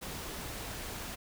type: noise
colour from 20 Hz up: pink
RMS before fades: -41 dBFS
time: 0.01-1.16 s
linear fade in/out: 20 ms
effects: none